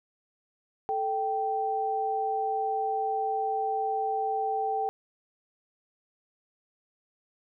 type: tone pair together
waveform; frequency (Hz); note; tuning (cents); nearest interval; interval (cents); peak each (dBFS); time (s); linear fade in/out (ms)
sine; 438 / 779.7; A4 / G5; -8 / -10; minor seventh; 998; -32 / -27; 0.89-4.89; 0
effects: none